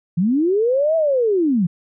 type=linear two-way sweep; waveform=sine; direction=up then down; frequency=158.7 to 661 to 158.7 Hz; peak=-14 dBFS; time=0.17-1.67 s; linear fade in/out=10 ms; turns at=0.96 s; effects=none